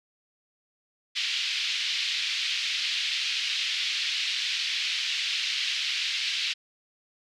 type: band-pass noise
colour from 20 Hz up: pink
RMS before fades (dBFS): -29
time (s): 1.15-6.54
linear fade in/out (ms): 20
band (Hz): 2500 to 4500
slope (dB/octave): 24
effects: none